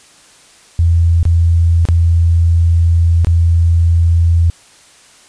sine tone with dropouts, 84.1 Hz, E2, 35 cents sharp, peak -7 dBFS, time 0.79-4.5 s, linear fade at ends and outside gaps 0 ms, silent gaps 1.23-1.253 / 1.853-1.887 / 3.247-3.27 s, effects white hiss -44 dBFS RMS until 5.28 s + resampled to 22050 Hz

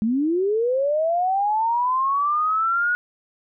sine linear sweep, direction up, 207.7 to 1461 Hz, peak -18 dBFS, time 0.02-2.95 s, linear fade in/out 0 ms, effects none

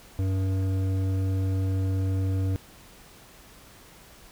triangle tone with hard clipping, 95.2 Hz, F#2, 50 cents sharp, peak -25 dBFS, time 0.19-2.56 s, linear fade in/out 0 ms, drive 14 dB, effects added 50 Hz sine -60 dBFS peak until 4.31 s + pink hiss -51 dBFS RMS until 4.31 s

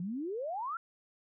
sine exponential sweep, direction up, 166.9 to 1400 Hz, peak -34 dBFS, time 0-0.77 s, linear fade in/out 2 ms, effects none

